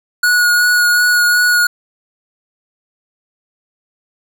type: tone with vibrato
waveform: square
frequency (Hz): 1453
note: F#6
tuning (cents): -32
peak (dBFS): -10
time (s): 0.23-1.67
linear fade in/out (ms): 5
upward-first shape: sine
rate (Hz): 2.7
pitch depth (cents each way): 14
effects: none